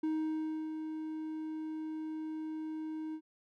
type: tone with ADSR envelope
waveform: triangle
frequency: 313.5 Hz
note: D#4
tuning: 13 cents sharp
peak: -28 dBFS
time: 0.03-3.21 s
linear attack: 7 ms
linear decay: 660 ms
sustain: -7 dB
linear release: 68 ms
effects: none